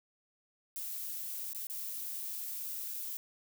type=noise with dropouts; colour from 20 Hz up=violet; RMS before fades=-40 dBFS; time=0.76-3.17 s; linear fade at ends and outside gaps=0 ms; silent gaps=1.531-1.548 / 1.669-1.699 / 2.939-2.943 s; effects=none